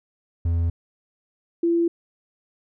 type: tone pair in turn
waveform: triangle / sine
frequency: 84.2 / 338.6 Hz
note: E2 / E4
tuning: +37 / +46 cents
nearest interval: 2 octaves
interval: 2409 cents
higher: second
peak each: -17 dBFS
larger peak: neither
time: 0.45-0.7 / 1.63-1.88 s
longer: neither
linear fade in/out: 5 ms
effects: none

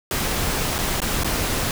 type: noise with dropouts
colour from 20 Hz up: pink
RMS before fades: -23 dBFS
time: 0.11-1.71 s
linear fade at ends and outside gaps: 1 ms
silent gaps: 0.782-0.787 / 1.003-1.018 / 1.235-1.245 s
effects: none

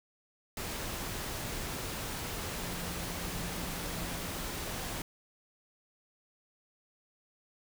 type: tone in noise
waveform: sine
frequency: 174.2 Hz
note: F3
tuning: 4 cents flat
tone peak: -44 dBFS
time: 2.62-4.26 s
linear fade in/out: 2 ms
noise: pink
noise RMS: -38 dBFS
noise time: 0.57-5.02 s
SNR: -9 dB
effects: none

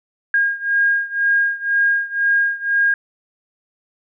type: beating tone pair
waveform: sine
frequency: 1623 / 1625 Hz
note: G#6 / G#6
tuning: -40 / -38 cents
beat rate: 2 Hz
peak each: -17 / -19 dBFS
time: 0.34-2.94 s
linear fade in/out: 2 ms
effects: none

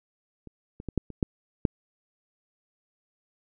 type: clicks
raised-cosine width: 3 ms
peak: -30 / -26 / -20 / -11 / -27 / -10 / -8 dBFS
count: 7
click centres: 0.473 / 0.801 / 0.887 / 0.977 / 1.103 / 1.228 / 1.652 s
effects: none

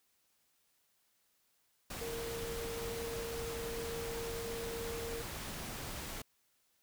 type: tone in noise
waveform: sine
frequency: 462.3 Hz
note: A#4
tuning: 14 cents flat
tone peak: -40 dBFS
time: 2.01-5.22 s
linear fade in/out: 5 ms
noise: pink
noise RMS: -43 dBFS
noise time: 1.9-6.22 s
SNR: 0 dB
effects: white hiss -75 dBFS RMS until 6.82 s

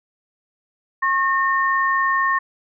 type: tone pair together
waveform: sine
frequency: 1085.7 / 1826 Hz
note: C#6 / A#6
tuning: -36 / -36 cents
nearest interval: major sixth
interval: 900 cents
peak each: -18 / -20 dBFS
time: 1.02-2.39 s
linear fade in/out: 10 ms
effects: none

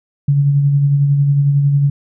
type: tone with tremolo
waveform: sine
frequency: 141.8 Hz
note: C#3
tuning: 40 cents sharp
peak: -8 dBFS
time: 0.28-1.9 s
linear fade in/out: 5 ms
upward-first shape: sine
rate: 11 Hz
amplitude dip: 35%
effects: none

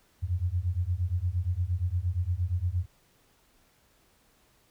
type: beating tone pair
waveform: sine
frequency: 84.9 / 93.5 Hz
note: F2 / F#2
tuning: -48 / +19 cents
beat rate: 8.6 Hz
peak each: -29 dBFS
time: 0.22-2.86 s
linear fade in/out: 20 ms
effects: pink hiss -65 dBFS RMS until 4.7 s

